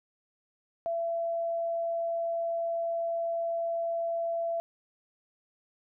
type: tone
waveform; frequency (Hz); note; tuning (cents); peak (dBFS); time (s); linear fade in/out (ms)
sine; 672; E5; +33; -28; 0.86-4.6; 0
effects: none